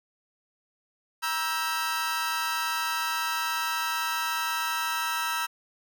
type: chord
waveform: sawtooth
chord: E diminished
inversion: second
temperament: just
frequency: 949.3 / 1318.5 / 1582.2 Hz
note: Bb5 / E6 / G6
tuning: +31 / 0 / +16 cents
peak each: -28 / -26 / -30 dBFS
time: 1.22-5.47 s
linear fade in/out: 20 ms
effects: none